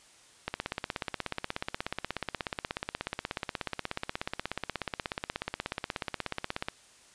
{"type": "click train", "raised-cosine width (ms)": 0.3, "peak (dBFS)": -15, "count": 104, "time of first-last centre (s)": [0.48, 6.685], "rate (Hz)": 16.6, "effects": ["white hiss -58 dBFS RMS until 7.14 s", "resampled to 22050 Hz"]}